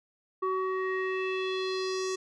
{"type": "tone with low-pass filter sweep", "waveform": "square", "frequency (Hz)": 376.2, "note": "F#4", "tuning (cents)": 29, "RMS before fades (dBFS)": -31, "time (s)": [0.42, 2.16], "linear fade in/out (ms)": 10, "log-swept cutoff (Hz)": [1100, 6600], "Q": 3.2, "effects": []}